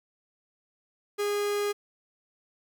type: tone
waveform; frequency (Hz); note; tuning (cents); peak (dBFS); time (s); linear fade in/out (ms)
45% pulse; 410.6; G#4; -20; -26; 1.18-1.73; 20
effects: none

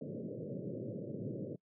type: band-pass noise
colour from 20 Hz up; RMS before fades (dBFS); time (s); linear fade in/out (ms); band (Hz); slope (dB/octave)
pink; -42; 0.01-1.56; 5; 110 to 580; 96
effects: noise-tail reverb RT60 0.1 s tail -24 dB re dry

